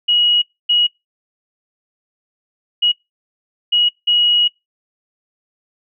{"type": "tone bursts at uneven times", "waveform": "sine", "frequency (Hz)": 2903, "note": "F#7", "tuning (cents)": -34, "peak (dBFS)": -11, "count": 5, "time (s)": [[0.08, 0.42], [0.69, 0.87], [2.82, 2.92], [3.72, 3.89], [4.07, 4.48]], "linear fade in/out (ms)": 10, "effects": ["noise-tail reverb RT60 0.2 s tail -24 dB re dry"]}